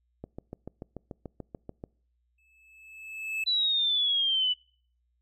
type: click train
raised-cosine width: 2 ms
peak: -25 dBFS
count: 12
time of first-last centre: 0.24-1.839 s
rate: 6.88 Hz
type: tone with exponential growth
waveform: triangle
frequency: 2610 Hz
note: E7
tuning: 18 cents flat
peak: -25 dBFS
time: 2.38-3.44 s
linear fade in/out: 5 ms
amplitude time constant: 230 ms
type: exponential sweep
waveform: sine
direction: down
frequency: 3994 to 2960 Hz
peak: -23 dBFS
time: 3.46-4.54 s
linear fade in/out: 20 ms
effects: noise-tail reverb RT60 0.5 s tail -26 dB re dry + added 60 Hz sine -70 dBFS peak until 5.21 s